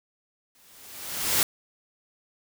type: noise with exponential growth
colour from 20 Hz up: white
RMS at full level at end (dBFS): -20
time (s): 0.55-1.43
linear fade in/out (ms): 1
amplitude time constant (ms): 190
effects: none